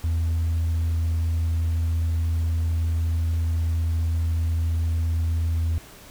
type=tone; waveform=sine; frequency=82.4 Hz; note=E2; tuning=in tune; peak=-18 dBFS; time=0.04-5.78 s; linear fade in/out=0 ms; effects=tanh soft clip ceiling -19 dBFS + pink hiss -46 dBFS RMS until 6.1 s